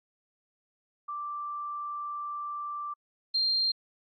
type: tone pair in turn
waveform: sine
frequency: 1174.7 / 4186 Hz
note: D6 / C8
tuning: 0 / 0 cents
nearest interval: octave + minor seventh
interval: 2200 cents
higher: second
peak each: -33 / -24 dBFS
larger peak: second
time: 1.08-2.94 / 3.34-3.72 s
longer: first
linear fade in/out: 10 ms
effects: AAC 48 kbps